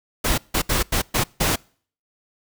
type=noise bursts at uneven times; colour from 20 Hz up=pink; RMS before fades=-20 dBFS; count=6; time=0.24-0.38 / 0.54-0.62 / 0.69-0.83 / 0.92-1.02 / 1.14-1.24 / 1.4-1.56 s; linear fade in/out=10 ms; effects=noise-tail reverb RT60 0.5 s tail -26 dB re dry